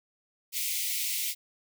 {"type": "high-pass noise", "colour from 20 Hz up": "white", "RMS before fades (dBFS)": -31, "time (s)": [0.52, 1.35], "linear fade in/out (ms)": 50, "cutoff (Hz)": 2000, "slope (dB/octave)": 96, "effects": []}